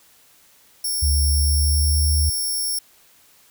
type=tone; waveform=10% pulse; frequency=5470 Hz; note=F8; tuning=37 cents flat; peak=-16 dBFS; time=0.84-2.79 s; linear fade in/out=5 ms
type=tone with pitch glide; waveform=sine; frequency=73.1 to 76.78 Hz; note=D2 to D#2; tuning=-7 to -22 cents; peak=-16 dBFS; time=1.02-2.3 s; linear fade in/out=10 ms; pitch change=+85 cents; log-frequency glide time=1.19-2.03 s
effects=white hiss -54 dBFS RMS until 3.5 s